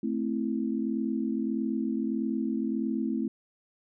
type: chord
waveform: sine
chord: A minor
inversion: none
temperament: equal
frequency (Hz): 220 / 261.6 / 329.6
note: A3 / C4 / E4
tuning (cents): 0 / 0 / 0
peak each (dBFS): -30 / -31 / -33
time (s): 0.03-3.28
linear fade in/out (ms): 5
effects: none